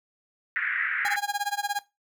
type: band-pass noise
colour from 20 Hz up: white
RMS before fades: -28 dBFS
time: 0.56-1.16 s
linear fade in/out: 0 ms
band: 1500 to 2000 Hz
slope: 48 dB/octave
type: tone with tremolo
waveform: 30% pulse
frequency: 816 Hz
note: G#5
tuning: 31 cents flat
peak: -21 dBFS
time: 1.05-1.79 s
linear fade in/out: 0 ms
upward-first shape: sine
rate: 17 Hz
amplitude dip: 95%
effects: noise-tail reverb RT60 0.2 s tail -17 dB re dry